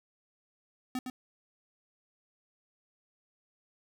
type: tone with echo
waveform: square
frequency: 254.1 Hz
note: B3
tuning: 49 cents sharp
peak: -32 dBFS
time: 0.95-0.99 s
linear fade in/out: 2 ms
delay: 110 ms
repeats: 1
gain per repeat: -5 dB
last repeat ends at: 1.1 s
effects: none